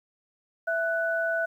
sine tone pair together, 661.9 / 1486 Hz, E5 / F#6, +7 / +7 cents, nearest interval octave + major second, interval 1400 cents, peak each -27 dBFS, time 0.67-1.46 s, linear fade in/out 10 ms, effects 10-bit

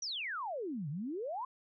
sine exponential two-way sweep, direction down then up, 6040 to 135.3 to 1071 Hz, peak -36 dBFS, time 0.02-1.45 s, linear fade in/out 5 ms, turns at 0.89 s, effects none

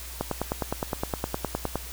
click train, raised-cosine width 1 ms, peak -12 dBFS, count 16, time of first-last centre 0.21-1.756 s, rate 9.7 Hz, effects added 60 Hz sine -40 dBFS peak until 1.92 s + white hiss -41 dBFS RMS until 1.92 s

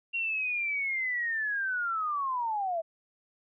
sine linear sweep, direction down, 2765 to 637 Hz, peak -28 dBFS, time 0.13-2.82 s, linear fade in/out 20 ms, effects none

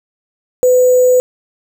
sine tone with sample-and-hold, 503 Hz, B4, 32 cents sharp, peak -6 dBFS, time 0.63-1.2 s, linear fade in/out 0 ms, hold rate 7350 Hz, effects none

